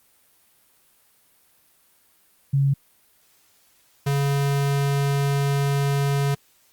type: tone pair in turn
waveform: sine / square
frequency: 138.3 / 140.39 Hz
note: C#3 / C#3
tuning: -4 / +22 cents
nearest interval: unison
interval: 26 cents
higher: second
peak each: -16 / -20 dBFS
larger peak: first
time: 2.53-2.74 / 4.06-6.35 s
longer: second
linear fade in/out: 10 ms
effects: white hiss -60 dBFS RMS until 6.72 s + Opus 32 kbps